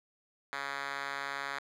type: tone with band-pass filter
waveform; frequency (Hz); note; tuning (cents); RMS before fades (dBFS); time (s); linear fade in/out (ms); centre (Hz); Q
5% pulse; 139.5; C#3; +11; -38; 0.53-1.59; 0; 2000; 1.1
effects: none